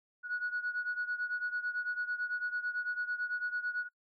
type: beating tone pair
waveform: sine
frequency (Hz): 1460 / 1469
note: F#6 / F#6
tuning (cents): -24 / -13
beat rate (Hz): 9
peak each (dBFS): -34 / -37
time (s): 0.23-3.89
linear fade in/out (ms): 50
effects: noise-tail reverb RT60 0.1 s tail -25 dB re dry + tanh soft clip ceiling -27 dBFS